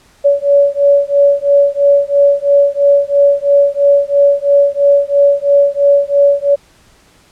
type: beating tone pair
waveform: sine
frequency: 565 / 568 Hz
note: C#5 / C#5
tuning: +33 / +42 cents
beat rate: 3 Hz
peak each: -10 dBFS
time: 0.24-6.56 s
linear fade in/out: 20 ms
effects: pink hiss -48 dBFS RMS until 7.31 s + low-pass 10000 Hz 12 dB/octave